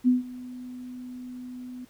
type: tone with ADSR envelope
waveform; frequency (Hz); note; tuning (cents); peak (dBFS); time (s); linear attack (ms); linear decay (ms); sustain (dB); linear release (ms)
sine; 250.2; B3; +23; -15; 0.04-1.85; 36; 150; -21; 7
effects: pink hiss -59 dBFS RMS until 1.89 s